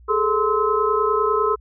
sine tone cluster, 412.3 / 442.3 / 1038 / 1293 Hz, G#4 / A4 / C6 / E6, -13 / +9 / -14 / -34 cents, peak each -22 dBFS, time 0.08-1.56 s, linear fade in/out 20 ms, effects added 60 Hz sine -44 dBFS peak until 1.6 s

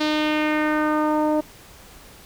sawtooth tone with low-pass filter sweep, 305.1 Hz, D#4, 34 cents flat, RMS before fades -21 dBFS, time 0-1.41 s, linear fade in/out 10 ms, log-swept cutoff 4300 to 710 Hz, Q 2.3, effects pink hiss -46 dBFS RMS until 2.25 s

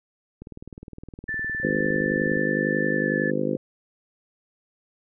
click train, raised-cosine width 3 ms, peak -26 dBFS, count 39, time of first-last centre 0.42-2.369 s, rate 19.5 Hz
sine tone with pitch glide, 1762 to 1737.7 Hz, A6 to A6, +2 to -22 cents, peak -26 dBFS, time 1.28-3.31 s, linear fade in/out 10 ms, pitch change -24 cents, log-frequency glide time 2.91-3.1 s
harmonic tone, 51 Hz, G#1, 31 cents flat, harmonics 3 / 4 / 5 / 6 / 7 / 8 / 9 / 10, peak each -32 / -30 / -29 / -30 / -30 / -33 / -33 / -29 dBFS, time 1.63-3.57 s, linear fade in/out 5 ms
effects none

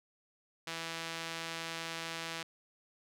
sawtooth tone with band-pass filter, 164.81 Hz, E3, in tune, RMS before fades -41 dBFS, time 0.67-2.43 s, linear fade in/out 5 ms, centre 3400 Hz, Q 0.68, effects none

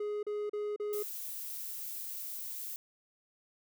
triangle tone bursts, 417.1 Hz, G#4, 7 cents sharp, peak -31 dBFS, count 4, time 0-1.028 s, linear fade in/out 5 ms, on 230 ms, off 36 ms
violet noise, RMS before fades -41 dBFS, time 0.93-2.76 s, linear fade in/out 0 ms
effects none

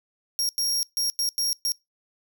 sawtooth tone bursts at uneven times, 5588 Hz, F8, in tune, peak -20 dBFS, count 6, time 0.39-0.49 / 0.58-0.83 / 0.97-1.1 / 1.19-1.29 / 1.38-1.53 / 1.65-1.72 s, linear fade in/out 0 ms, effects noise-tail reverb RT60 0.2 s tail -24 dB re dry

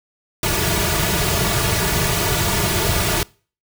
pink noise with comb filter, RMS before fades -19 dBFS, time 0.43-3.23 s, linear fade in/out 2 ms, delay 3.8 ms, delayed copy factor -0.85, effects noise-tail reverb RT60 0.4 s tail -24 dB re dry

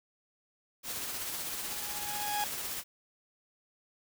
white noise with tremolo, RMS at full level -36 dBFS, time 0.83-2.84 s, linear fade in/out 50 ms, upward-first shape triangle, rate 16 Hz, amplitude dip 35%
40% pulse tone with exponential growth, 830.6 Hz, G#5, in tune, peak -28 dBFS, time 1.29-2.44 s, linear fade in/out 1 ms, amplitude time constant 250 ms
effects none

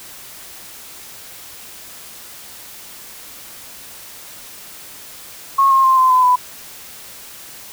sine tone with pitch steps, 1090 / 1070.7 / 1051.7 / 1033 / 1014.7 / 996.7 Hz, C#6 / C6 / C6 / C6 / B5 / B5, -29 / +40 / +9 / -22 / +47 / +16 cents, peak -9 dBFS, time 5.58-6.36 s, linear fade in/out 10 ms, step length 130 ms, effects white hiss -37 dBFS RMS until 7.72 s

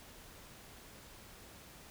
silence, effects pink hiss -55 dBFS RMS until 1.9 s

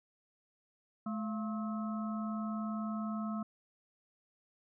harmonic tone with a mistuned harmonic, 215.3 Hz, A3, 37 cents flat, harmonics 1 / 3 / 5 / 6, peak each -35 / -46 / -48 / -45 dBFS, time 1.06-3.43 s, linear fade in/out 5 ms, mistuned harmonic 3, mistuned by +100 cents, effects none

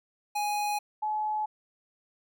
square / sine tone pair in turn, 830.6 / 854 Hz, G#5 / G#5, 0 / +48 cents, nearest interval unison, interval 48 cents, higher second, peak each -28 / -27 dBFS, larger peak second, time 0.35-0.79 / 1.02-1.46 s, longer neither, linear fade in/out 10 ms, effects none

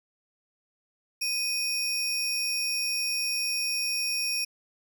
40% pulse tone pair together, 2489 / 5562 Hz, D#7 / F8, 0 / -8 cents, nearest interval octave + major second, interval 1392 cents, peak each -31 / -27 dBFS, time 1.21-4.45 s, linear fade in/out 10 ms, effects none

